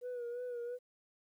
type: tone with vibrato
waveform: sine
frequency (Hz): 485.6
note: B4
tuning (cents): -29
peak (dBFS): -36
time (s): 0.01-0.79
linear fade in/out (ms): 50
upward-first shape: sine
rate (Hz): 2.9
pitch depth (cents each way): 45
effects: tanh soft clip ceiling -37 dBFS + 12-bit